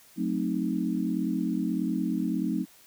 sine chord, F# diminished seventh, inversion none, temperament equal with one note detuned, 183.3 / 220 / 261.6 / 311.1 Hz, F#3 / A3 / C4 / Eb4, -16 / 0 / 0 / 0 cents, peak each -31 dBFS, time 0.16-2.66 s, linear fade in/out 50 ms, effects white hiss -56 dBFS RMS until 2.86 s

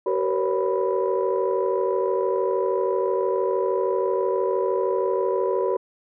sine tone cluster, 379.9 / 466 / 506 / 559 / 989 Hz, F#4 / A#4 / B4 / C#5 / B5, +46 / -1 / +42 / +14 / +2 cents, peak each -23 / -26 / -28 / -27 / -29 dBFS, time 0.06-5.77 s, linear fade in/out 5 ms, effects tanh soft clip ceiling -11 dBFS

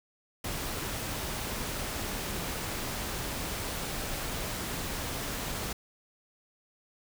pink noise, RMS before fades -35 dBFS, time 0.44-5.73 s, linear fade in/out 5 ms, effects none

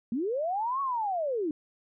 sine linear two-way sweep, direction up then down, 212.6 to 1125 to 285.7 Hz, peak -27 dBFS, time 0.12-1.51 s, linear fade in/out 2 ms, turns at 0.81 s, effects none

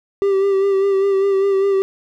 triangle tone with vibrato, 392 Hz, G4, in tune, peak -11 dBFS, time 0.22-1.82 s, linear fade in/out 0 ms, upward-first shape sine, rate 5 Hz, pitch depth 31 cents each way, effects none

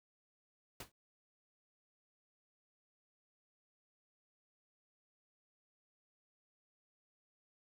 pink noise with exponential decay, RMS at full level -42 dBFS, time 0.8-0.92 s, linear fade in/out 5 ms, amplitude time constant 25 ms, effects none

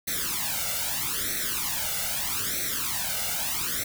white noise with flanger, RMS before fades -29 dBFS, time 0.07-3.84 s, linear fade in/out 10 ms, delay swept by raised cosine 0.5 to 1.43 ms, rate 0.79 Hz, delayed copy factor +0.95, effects none

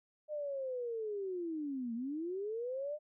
sine linear two-way sweep, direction down then up, 612 to 224.6 to 612 Hz, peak -36 dBFS, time 0.28-2.99 s, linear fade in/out 50 ms, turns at 1.94 s, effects none

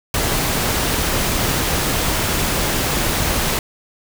pink noise, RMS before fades -19 dBFS, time 0.14-3.59 s, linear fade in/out 2 ms, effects none

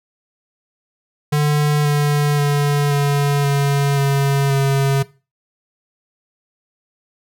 square tone with pitch steps, 148.3 / 146.43 / 144.58 / 142.75 / 140.95 / 139.17 / 137.41 Hz, D3 / D3 / D3 / D3 / C#3 / C#3 / C#3, +17 / -5 / -27 / -49 / +29 / +7 / -15 cents, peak -14 dBFS, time 1.32-5.03 s, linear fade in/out 10 ms, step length 530 ms, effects noise-tail reverb RT60 0.3 s tail -18 dB re dry

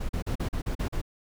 brown noise bursts, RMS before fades -29 dBFS, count 8, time 0-1.016 s, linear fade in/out 10 ms, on 92 ms, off 40 ms, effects none

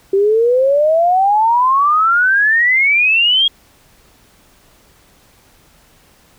sine exponential sweep, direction up, 384.1 to 3294 Hz, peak -9 dBFS, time 0.13-3.48 s, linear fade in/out 5 ms, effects pink hiss -50 dBFS RMS until 6.38 s

